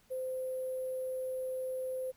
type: tone with sample-and-hold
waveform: sine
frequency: 516 Hz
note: C5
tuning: 24 cents flat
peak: -34 dBFS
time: 0.1-2.12 s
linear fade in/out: 20 ms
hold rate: 11025 Hz
effects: pink hiss -67 dBFS RMS until 2.16 s